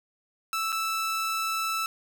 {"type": "tone with dropouts", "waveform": "sawtooth", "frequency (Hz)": 1318.5, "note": "E6", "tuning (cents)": 0, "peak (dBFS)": -23, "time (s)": [0.53, 1.86], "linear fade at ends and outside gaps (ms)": 1, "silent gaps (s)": [0.721, 0.726], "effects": []}